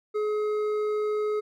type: tone with hard clipping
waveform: sine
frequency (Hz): 423.3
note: G#4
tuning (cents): +33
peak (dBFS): -26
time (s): 0.14-1.41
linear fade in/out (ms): 20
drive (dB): 7
effects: none